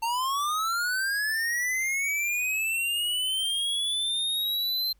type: linear sweep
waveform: square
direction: up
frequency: 900 to 4130 Hz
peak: -26 dBFS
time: 0.02-4.93 s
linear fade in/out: 10 ms
effects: added 50 Hz sine -60 dBFS peak until 4.99 s + pink hiss -71 dBFS RMS until 4.99 s